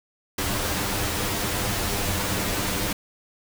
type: noise with comb filter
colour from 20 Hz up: pink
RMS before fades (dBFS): -26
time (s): 0.38-2.93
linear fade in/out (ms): 5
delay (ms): 10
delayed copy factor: +0.6
effects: none